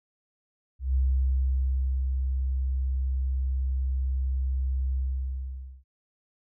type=tone with ADSR envelope; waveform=sine; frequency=65.41 Hz; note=C2; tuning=in tune; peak=-20 dBFS; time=0.79-5.84 s; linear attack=160 ms; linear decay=1100 ms; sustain=-4 dB; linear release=870 ms; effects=none